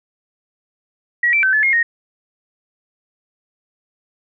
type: tone with pitch steps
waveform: sine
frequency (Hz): 1917 / 2337 / 1537 / 1727 / 2142 / 1863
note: A#6 / D7 / G6 / A6 / C7 / A#6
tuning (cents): +48 / -9 / -35 / -33 / +40 / -2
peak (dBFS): -12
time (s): 1.23-1.83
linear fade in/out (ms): 5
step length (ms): 100
effects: none